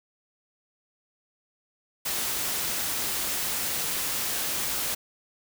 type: noise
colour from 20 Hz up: white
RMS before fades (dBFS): -29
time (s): 2.05-4.95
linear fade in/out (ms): 10
effects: none